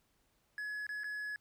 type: tone with dropouts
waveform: triangle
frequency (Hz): 1693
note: G#6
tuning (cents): +33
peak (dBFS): -36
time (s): 0.58-1.36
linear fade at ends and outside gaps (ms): 1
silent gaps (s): 0.867-0.891 / 1.035-1.042
effects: pink hiss -75 dBFS RMS until 1.4 s